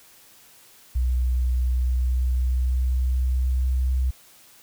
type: tone with pitch glide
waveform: sine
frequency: 62.2 to 64.06 Hz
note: B1 to C2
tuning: +13 to -36 cents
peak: -19 dBFS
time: 0.95-4.11 s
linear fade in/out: 10 ms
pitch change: +51 cents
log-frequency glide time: 1.64-3.77 s
effects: white hiss -52 dBFS RMS until 4.62 s